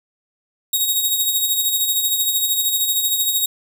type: tone with tremolo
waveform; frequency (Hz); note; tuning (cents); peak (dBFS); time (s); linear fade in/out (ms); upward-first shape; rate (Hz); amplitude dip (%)
10% pulse; 3775; A#7; +21; -7; 0.73-3.46; 5; sine; 13; 50
effects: none